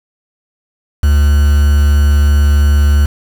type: tone with quantisation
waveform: triangle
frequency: 72.3 Hz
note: D2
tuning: 27 cents flat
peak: -4 dBFS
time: 1.03-3.06 s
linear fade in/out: 5 ms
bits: 4
effects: none